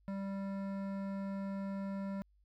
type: tone with hard clipping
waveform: triangle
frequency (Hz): 196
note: G3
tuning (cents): 0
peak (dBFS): -39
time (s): 0.08-2.22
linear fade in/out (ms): 0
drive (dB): 18
effects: added 50 Hz sine -66 dBFS peak until 2.44 s